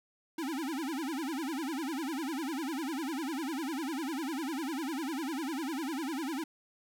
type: tone with vibrato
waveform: square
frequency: 293.7 Hz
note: D4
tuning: in tune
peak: -34 dBFS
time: 0.38-6.44 s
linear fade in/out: 5 ms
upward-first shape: sine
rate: 10 Hz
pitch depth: 250 cents each way
effects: none